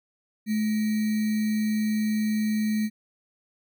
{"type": "tone with sample-and-hold", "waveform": "sine", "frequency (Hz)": 215, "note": "A3", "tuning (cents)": -40, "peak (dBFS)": -22, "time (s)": [0.46, 2.9], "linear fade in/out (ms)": 50, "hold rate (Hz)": 2100, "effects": []}